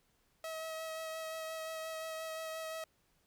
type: tone with vibrato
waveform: sawtooth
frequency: 641 Hz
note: E5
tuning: 49 cents flat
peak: -36 dBFS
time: 0.44-2.84 s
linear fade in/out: 2 ms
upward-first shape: sine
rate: 5.7 Hz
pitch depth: 13 cents each way
effects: pink hiss -74 dBFS RMS until 3.26 s